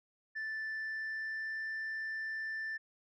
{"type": "tone with pitch glide", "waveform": "sine", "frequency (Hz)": [1760, 1771.2], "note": ["A6", "A6"], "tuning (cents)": [0, 11], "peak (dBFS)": -34, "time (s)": [0.35, 2.78], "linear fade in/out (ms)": 20, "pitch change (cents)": 11, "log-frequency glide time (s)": [0.64, 1.65], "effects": ["tanh soft clip ceiling -35 dBFS"]}